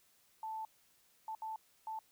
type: tone bursts at uneven times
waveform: sine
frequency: 880 Hz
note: A5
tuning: in tune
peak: -39 dBFS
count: 4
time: 0.43-0.65 / 1.28-1.35 / 1.42-1.56 / 1.87-1.99 s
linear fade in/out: 2 ms
effects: white hiss -70 dBFS RMS until 2.11 s